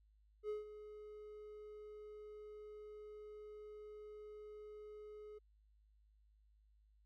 triangle tone with ADSR envelope, 422.5 Hz, G#4, 30 cents sharp, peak -36 dBFS, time 0.43-5.39 s, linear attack 63 ms, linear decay 150 ms, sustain -13 dB, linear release 14 ms, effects added 52 Hz sine -68 dBFS peak until 7.05 s

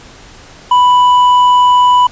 sine tone with hard clipping, 990 Hz, B5, 4 cents sharp, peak -6 dBFS, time 0.71-2.07 s, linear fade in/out 5 ms, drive 4 dB, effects pink hiss -37 dBFS RMS until 2.11 s + resampled to 16000 Hz

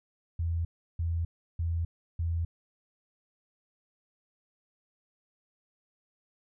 sine tone bursts, 83.7 Hz, E2, 27 cents sharp, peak -27 dBFS, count 4, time 0.39-2.45 s, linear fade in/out 5 ms, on 260 ms, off 340 ms, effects none

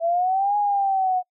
sine linear two-way sweep, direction up then down, 658 to 830.6 to 727 Hz, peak -18 dBFS, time 0-1.23 s, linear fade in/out 50 ms, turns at 0.57 s, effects noise-tail reverb RT60 0.1 s tail -26 dB re dry

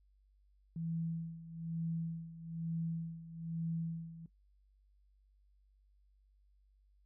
sine tone with tremolo, 164.81 Hz, E3, in tune, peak -34 dBFS, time 0.76-4.26 s, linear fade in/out 2 ms, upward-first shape sine, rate 1.1 Hz, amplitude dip 80%, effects noise-tail reverb RT60 0.1 s tail -17 dB re dry + added 49 Hz sine -66 dBFS peak until 7.05 s

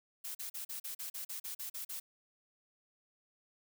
blue noise bursts, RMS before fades -42 dBFS, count 12, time 0.24-2 s, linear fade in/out 10 ms, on 110 ms, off 40 ms, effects none

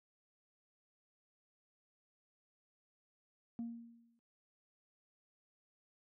sine tone with exponential decay, 233.1 Hz, A#3, in tune, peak -35 dBFS, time 3.59-4.19 s, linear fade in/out 0 ms, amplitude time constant 130 ms, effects tanh soft clip ceiling -36 dBFS + high-pass 100 Hz 12 dB/octave

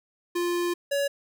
square tone pair in turn, 349.2 / 563.8 Hz, F4 / C#5, 0 / +29 cents, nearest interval minor sixth, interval 829 cents, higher second, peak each -25 / -24 dBFS, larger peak second, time 0.35-0.74 / 0.91-1.08 s, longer first, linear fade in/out 10 ms, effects none

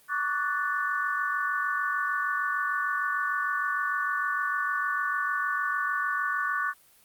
sine chord, D major seventh, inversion third, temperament equal with one note detuned, 1128.1 / 1174.7 / 1480 / 1760 Hz, C#6 / D6 / F#6 / A6, +30 / 0 / 0 / 0 cents, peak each -31 / -34 / -29 / -33 dBFS, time 0.08-6.74 s, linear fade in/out 50 ms, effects white hiss -59 dBFS RMS until 7.04 s + Opus 32 kbps

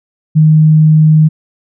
sine tone, 155.56 Hz, D#3, in tune, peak -3 dBFS, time 0.35-1.29 s, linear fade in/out 20 ms, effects none

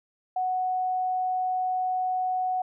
sine tone, 740 Hz, F#5, in tune, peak -24 dBFS, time 0.36-2.62 s, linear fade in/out 5 ms, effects none

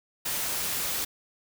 white noise, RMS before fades -30 dBFS, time 0.25-1.05 s, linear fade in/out 10 ms, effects none

